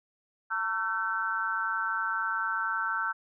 sine tone cluster, 906 / 1120 / 1344 / 1533 Hz, A#5 / C#6 / E6 / G6, -50 / +18 / +33 / -39 cents, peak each -36 / -40 / -31 / -31 dBFS, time 0.5-3.13 s, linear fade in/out 20 ms, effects none

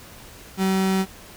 35% pulse tone, 190.5 Hz, G3, 49 cents flat, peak -17 dBFS, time 0.57-1.06 s, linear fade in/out 50 ms, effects pink hiss -44 dBFS RMS until 1.36 s

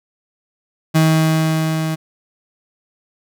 35% pulse tone with level ramp, 159 Hz, D#3, 38 cents sharp, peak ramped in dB -8 to -17 dBFS, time 0.94-1.96 s, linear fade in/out 20 ms, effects none

